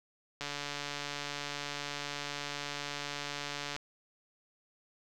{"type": "click train", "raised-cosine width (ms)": 0.2, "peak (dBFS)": -20, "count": 484, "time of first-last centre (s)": [0.41, 3.764], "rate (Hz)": 144, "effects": []}